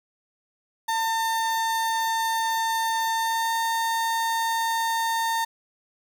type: tone with pitch glide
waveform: 35% pulse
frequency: 902 to 910.4 Hz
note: A5 to A#5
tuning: +43 to -41 cents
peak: -21 dBFS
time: 0.88-5.45 s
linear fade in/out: 10 ms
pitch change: +16 cents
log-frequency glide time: 3.15-3.53 s
effects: 10-bit